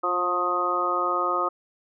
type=harmonic tone with a mistuned harmonic; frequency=178.4 Hz; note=F3; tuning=37 cents sharp; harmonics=2 / 3 / 4 / 5 / 6 / 7; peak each=-31 / -31 / -32 / -35 / -30 / -24 dBFS; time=0.03-1.49 s; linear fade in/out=10 ms; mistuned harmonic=2; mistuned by=-22 cents; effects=none